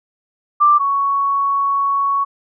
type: tone pair in turn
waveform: sine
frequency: 1180 / 1113.8 Hz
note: D6 / C#6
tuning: +8 / +8 cents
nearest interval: minor second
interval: 100 cents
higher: first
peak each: -8 / -14 dBFS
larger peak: first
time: 0.6-0.79 / 0.79-2.25 s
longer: second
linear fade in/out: 20 ms
effects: none